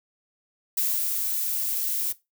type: noise with ADSR envelope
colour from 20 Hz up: violet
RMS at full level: -24 dBFS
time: 0.77-2.13 s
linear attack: 7 ms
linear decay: 320 ms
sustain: -3 dB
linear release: 16 ms
effects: noise-tail reverb RT60 0.2 s tail -17 dB re dry